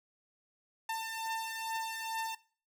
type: beating tone pair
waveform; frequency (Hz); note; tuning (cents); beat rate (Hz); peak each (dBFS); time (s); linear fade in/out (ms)
sawtooth; 896 / 898.3; A5 / A5; +31 / +36; 2.3; -33 / -37; 0.89-2.35; 5
effects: noise-tail reverb RT60 0.4 s tail -19 dB re dry